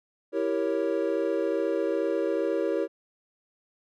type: chord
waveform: triangle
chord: E diminished seventh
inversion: none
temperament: equal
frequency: 329.6 / 392 / 466.2 / 554.4 Hz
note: E4 / G4 / Bb4 / Db5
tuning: 0 / 0 / 0 / 0 cents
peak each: -28 dBFS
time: 0.32-2.88 s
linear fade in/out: 50 ms
effects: none